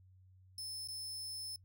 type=tone with dropouts; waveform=sawtooth; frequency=5250 Hz; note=E8; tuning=8 cents flat; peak=-39 dBFS; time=0.58-1.56 s; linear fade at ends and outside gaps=2 ms; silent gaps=0.875-0.885 s; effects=noise-tail reverb RT60 0.1 s tail -26 dB re dry + added 93 Hz sine -60 dBFS peak until 1.64 s